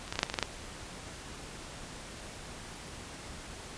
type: clicks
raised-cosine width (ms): 0.2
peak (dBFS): -25 / -16 / -18 / -10 / -7 / -30 / -16 / -14 / -11 / -10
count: 10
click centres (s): 0.079 / 0.125 / 0.156 / 0.191 / 0.231 / 0.265 / 0.299 / 0.341 / 0.388 / 0.427
effects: pink hiss -45 dBFS RMS until 3.77 s + resampled to 22050 Hz